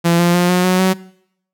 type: tone with pitch steps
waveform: sawtooth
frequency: 170 / 173.37 / 176.81 / 180.32 / 183.89 / 187.54 Hz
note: F3 / F3 / F3 / F#3 / F#3 / F#3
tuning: -46 / -12 / +22 / -44 / -10 / +24 cents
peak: -7 dBFS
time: 0.04-0.94 s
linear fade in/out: 20 ms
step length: 150 ms
effects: noise-tail reverb RT60 0.7 s tail -21 dB re dry